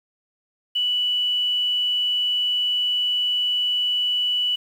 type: tone with quantisation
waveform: sine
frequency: 2960 Hz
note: F#7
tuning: in tune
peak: -19 dBFS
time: 0.75-4.56 s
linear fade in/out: 10 ms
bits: 8
effects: none